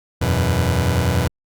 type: chord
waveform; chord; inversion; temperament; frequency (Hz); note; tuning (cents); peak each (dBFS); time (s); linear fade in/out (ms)
sawtooth; E suspended second; none; just; 82.41 / 92.71 / 123.61; E2 / F#2 / B2; 0 / +4 / +2; -16; 0.21-1.28; 10
effects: Opus 48 kbps